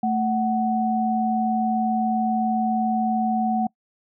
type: tone pair together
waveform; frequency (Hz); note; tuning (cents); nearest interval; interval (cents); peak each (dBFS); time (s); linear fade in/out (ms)
sine; 221.6 / 744.6; A3 / F#5; +13 / +11; octave + major sixth; 2098; -22; 0.03-3.67; 5
effects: noise-tail reverb RT60 0.1 s tail -24 dB re dry